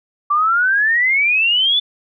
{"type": "exponential sweep", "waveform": "sine", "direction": "up", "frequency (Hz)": [1154, 3520], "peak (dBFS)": -12, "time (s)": [0.3, 1.8], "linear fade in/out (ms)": 10, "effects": []}